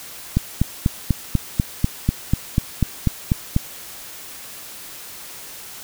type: click train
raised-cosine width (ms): 5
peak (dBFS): -3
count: 14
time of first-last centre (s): 0.37-3.564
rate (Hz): 4.07
effects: white hiss -37 dBFS RMS until 5.83 s